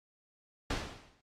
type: noise with exponential decay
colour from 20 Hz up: pink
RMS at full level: -31 dBFS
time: 0.7-1.21 s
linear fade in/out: 5 ms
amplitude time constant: 110 ms
effects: low-pass 5000 Hz 12 dB/octave + AAC 48 kbps